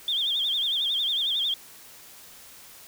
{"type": "tone with vibrato", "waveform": "sine", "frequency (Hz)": 3400, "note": "G#7", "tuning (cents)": 40, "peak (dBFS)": -23, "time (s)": [0.08, 1.54], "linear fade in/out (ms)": 2, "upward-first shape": "sine", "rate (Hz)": 11, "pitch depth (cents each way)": 130, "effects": ["white hiss -48 dBFS RMS until 2.87 s"]}